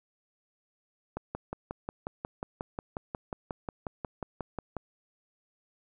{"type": "click train", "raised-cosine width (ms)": 1, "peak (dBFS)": -20, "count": 21, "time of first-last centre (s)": [1.17, 4.767], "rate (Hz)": 5.56, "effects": []}